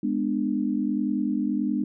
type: chord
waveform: sine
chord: G# diminished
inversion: none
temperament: just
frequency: 207.7 / 249.2 / 299 Hz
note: G#3 / B3 / D4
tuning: 0 / +16 / +31 cents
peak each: -27 dBFS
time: 0.03-1.84 s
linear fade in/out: 5 ms
effects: none